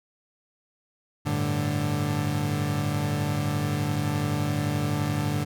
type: chord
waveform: 30% pulse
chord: G suspended second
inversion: none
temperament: equal with one note detuned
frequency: 98 / 109.68 / 146.83 Hz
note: G2 / A2 / D3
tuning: 0 / -5 / 0 cents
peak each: -28 / -28 / -24 dBFS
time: 1.25-5.45 s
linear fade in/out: 20 ms
effects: none